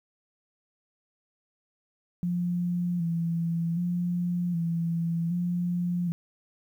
sine tone with vibrato, 171.6 Hz, F3, 30 cents flat, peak -25 dBFS, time 2.23-6.12 s, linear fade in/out 0 ms, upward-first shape square, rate 0.65 Hz, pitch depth 42 cents each way, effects 10-bit

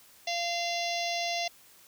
harmonic tone, 689 Hz, F5, 24 cents flat, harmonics 1 / 3 / 4 / 5 / 6 / 7 / 8 / 9, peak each -32 / -37 / -38 / -39 / -40 / -40 / -41 / -42 dBFS, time 0.27-1.48 s, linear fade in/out 5 ms, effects white hiss -57 dBFS RMS until 1.87 s

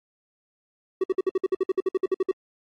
triangle tone bursts, 378.1 Hz, F#4, 38 cents sharp, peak -17 dBFS, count 16, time 1.01-2.314 s, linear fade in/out 5 ms, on 29 ms, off 56 ms, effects AAC 32 kbps

